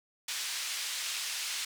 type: band-pass noise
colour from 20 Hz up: pink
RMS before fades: -36 dBFS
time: 0.28-1.65 s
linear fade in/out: 5 ms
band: 2600 to 8400 Hz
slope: 12 dB/octave
effects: none

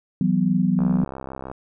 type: chord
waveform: sine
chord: E suspended second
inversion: none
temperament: equal with one note detuned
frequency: 164.81 / 187.69 / 246.9 Hz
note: E3 / F#3 / B3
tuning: 0 / +25 / 0 cents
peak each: -23 / -19 / -23 dBFS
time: 0.21-1.04 s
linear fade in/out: 2 ms
type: click train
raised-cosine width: 1 ms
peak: -19 dBFS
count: 49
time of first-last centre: 0.79-1.515 s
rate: 66.2 Hz
effects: none

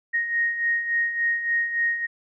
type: beating tone pair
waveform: sine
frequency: 1864.7 / 1868.2 Hz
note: A#6 / A#6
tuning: 0 / +3 cents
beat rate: 3.5 Hz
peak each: -29 / -22 dBFS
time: 0.13-2.07 s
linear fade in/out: 20 ms
effects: none

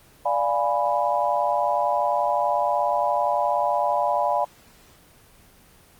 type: chord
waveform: sine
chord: D diminished seventh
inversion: none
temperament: equal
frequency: 587.3 / 698.5 / 830.6 / 987.8 Hz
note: D5 / F5 / Ab5 / Cb6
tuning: 0 / 0 / 0 / 0 cents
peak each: -25 dBFS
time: 0.25-4.45 s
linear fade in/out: 10 ms
effects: pink hiss -53 dBFS RMS until 5.99 s + Opus 24 kbps

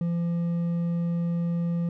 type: tone with hard clipping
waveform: triangle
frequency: 170.7 Hz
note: F3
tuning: 39 cents flat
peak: -25 dBFS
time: 0.01-1.89 s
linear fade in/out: 2 ms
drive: 7 dB
effects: none

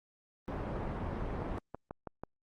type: low-pass noise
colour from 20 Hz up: pink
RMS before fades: -37 dBFS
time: 0.48-1.58 s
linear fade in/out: 0 ms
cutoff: 1100 Hz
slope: 12 dB/octave
type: click train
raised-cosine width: 1 ms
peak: -26 dBFS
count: 6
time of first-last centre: 1.42-2.236 s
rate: 6.13 Hz
effects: Opus 32 kbps

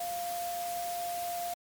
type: tone in noise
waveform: sine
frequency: 698.5 Hz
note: F5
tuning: in tune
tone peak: -33 dBFS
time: 0-1.54 s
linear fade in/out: 5 ms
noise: white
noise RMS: -42 dBFS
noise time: 0-1.54 s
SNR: +6 dB
effects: MP3 96 kbps

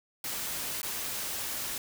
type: noise with dropouts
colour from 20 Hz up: white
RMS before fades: -35 dBFS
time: 0.24-1.78 s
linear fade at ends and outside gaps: 2 ms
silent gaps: 0.817-0.83 s
effects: none

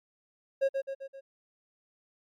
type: tone with echo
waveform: triangle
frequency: 543 Hz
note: C#5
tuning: 36 cents flat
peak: -21 dBFS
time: 0.61-0.69 s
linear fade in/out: 20 ms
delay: 130 ms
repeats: 4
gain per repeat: -5 dB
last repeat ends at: 1.21 s
effects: Opus 48 kbps

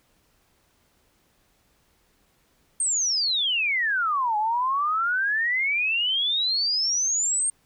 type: exponential two-way sweep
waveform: sine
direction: down then up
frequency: 8740 to 830.6 to 8740 Hz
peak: -21 dBFS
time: 2.8-7.5 s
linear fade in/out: 2 ms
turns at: 4.37 s
effects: pink hiss -65 dBFS RMS until 7.65 s

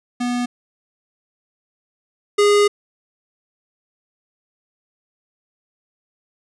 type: tone pair in turn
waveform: square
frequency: 244.4 / 411 Hz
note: B3 / G#4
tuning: -18 / -18 cents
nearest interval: major sixth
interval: 900 cents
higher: second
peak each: -20 / -12 dBFS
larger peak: second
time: 0.2-0.46 / 2.38-2.68 s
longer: second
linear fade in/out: 10 ms
effects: resampled to 22050 Hz + 9-bit

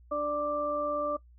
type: harmonic tone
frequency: 294.4 Hz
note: D4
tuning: 4 cents sharp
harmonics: 1 / 2 / 4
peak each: -38 / -30 / -32 dBFS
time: 0.11-1.17 s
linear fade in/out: 10 ms
effects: noise-tail reverb RT60 0.1 s tail -19 dB re dry + added 60 Hz sine -53 dBFS peak until 1.38 s

